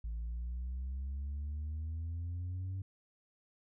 sine exponential sweep, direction up, 55 to 96.2 Hz, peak -34 dBFS, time 0.04-2.82 s, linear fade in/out 5 ms, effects tanh soft clip ceiling -35 dBFS

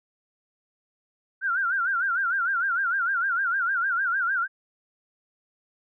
sine tone with vibrato, 1480 Hz, F#6, in tune, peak -22 dBFS, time 1.41-4.48 s, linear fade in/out 50 ms, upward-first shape sine, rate 6.6 Hz, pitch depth 150 cents each way, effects none

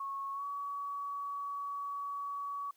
sine tone with pitch glide, 1100 to 1132.2 Hz, C#6 to C#6, -14 to +36 cents, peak -36 dBFS, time 0-2.71 s, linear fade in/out 5 ms, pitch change +50 cents, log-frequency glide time 0.33-0.44 s, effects white hiss -71 dBFS RMS until 2.76 s + high-pass 150 Hz 12 dB/octave

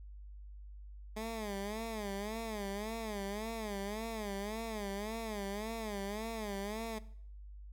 15% pulse tone with vibrato, 211.8 Hz, G#3, 34 cents sharp, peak -32 dBFS, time 1.16-6.99 s, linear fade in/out 10 ms, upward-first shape sine, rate 1.8 Hz, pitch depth 130 cents each way, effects noise-tail reverb RT60 0.6 s tail -18 dB re dry + added 50 Hz sine -47 dBFS peak until 7.72 s

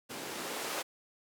blue noise with band-pass filter sweep, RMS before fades -39 dBFS, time 0.09-0.83 s, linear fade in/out 20 ms, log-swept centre 210 to 520 Hz, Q 1.1, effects none

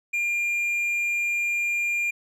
triangle tone, 2400 Hz, D7, 37 cents sharp, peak -21 dBFS, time 0.13-2.11 s, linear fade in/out 10 ms, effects none

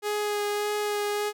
sawtooth tone with vibrato, 415.3 Hz, G#4, in tune, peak -22 dBFS, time 0.02-1.33 s, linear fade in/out 50 ms, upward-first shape sine, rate 1.7 Hz, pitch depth 12 cents each way, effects none

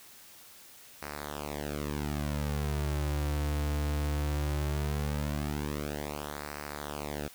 sawtooth tone with flanger, 73.6 Hz, D2, 4 cents sharp, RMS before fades -33 dBFS, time 1.02-7.28 s, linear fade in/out 5 ms, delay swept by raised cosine 0.29 to 5.19 ms, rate 0.18 Hz, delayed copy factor -0.9, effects white hiss -53 dBFS RMS until 7.34 s

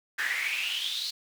brown noise with high-pass filter sweep, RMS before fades -31 dBFS, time 0.18-1.11 s, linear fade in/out 10 ms, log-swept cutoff 1700 to 4300 Hz, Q 7.4, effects none

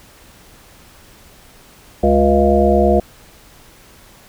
harmonic tone with a mistuned harmonic, 69.3 Hz, C#2, in tune, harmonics 1 / 3 / 5 / 7 / 9 / 10, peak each -17 / -17 / -17 / -17 / -17 / -17 dBFS, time 2.03-3 s, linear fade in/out 5 ms, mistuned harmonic 5, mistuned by +41 cents, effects pink hiss -45 dBFS RMS until 4.28 s

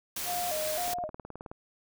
white noise, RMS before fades -35 dBFS, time 0.16-0.94 s, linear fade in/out 5 ms
sine tone with vibrato, 663 Hz, E5, 10 cents sharp, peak -31 dBFS, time 0.25-1.1 s, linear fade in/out 50 ms, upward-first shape square, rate 1.9 Hz, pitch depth 120 cents each way
click train, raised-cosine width 1 ms, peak -27 dBFS, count 13, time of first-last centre 0.88-1.515 s, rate 18.9 Hz
effects none

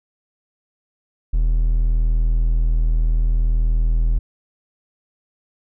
triangle tone, 40.31 Hz, E1, 38 cents flat, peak -12 dBFS, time 1.33-4.19 s, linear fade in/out 10 ms, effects none

